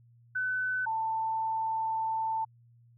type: tone pair in turn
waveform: sine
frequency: 1508 / 889.4 Hz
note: F#6 / A5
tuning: +32 / +18 cents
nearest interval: major sixth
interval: 914 cents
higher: first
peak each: -28 / -28 dBFS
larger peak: neither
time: 0.35-0.86 / 0.86-2.45 s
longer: second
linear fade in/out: 10 ms
effects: added 118 Hz sine -57 dBFS peak until 2.97 s